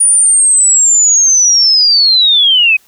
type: linear sweep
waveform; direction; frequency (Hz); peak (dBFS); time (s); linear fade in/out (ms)
sine; down; 9600 to 2489; -5; 0-2.77; 10
effects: white hiss -49 dBFS RMS until 2.87 s